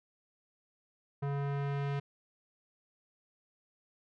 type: tone with low-pass filter sweep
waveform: square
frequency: 141 Hz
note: C#3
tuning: 30 cents sharp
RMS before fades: -34 dBFS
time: 1.22-2 s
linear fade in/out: 10 ms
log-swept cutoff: 1300 to 2800 Hz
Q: 0.91
effects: none